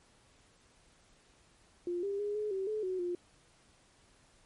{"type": "tone with pitch steps", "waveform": "sine", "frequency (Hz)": [350.7, 399.2, 412.4, 423, 384, 429.6, 371.6, 352.9], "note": ["F4", "G4", "G#4", "G#4", "G4", "A4", "F#4", "F4"], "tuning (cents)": [7, 32, -12, 32, -36, -41, 7, 18], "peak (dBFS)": -32, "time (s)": [1.87, 3.15], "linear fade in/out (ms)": 2, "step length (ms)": 160, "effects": ["pink hiss -65 dBFS RMS until 4.45 s", "MP3 48 kbps"]}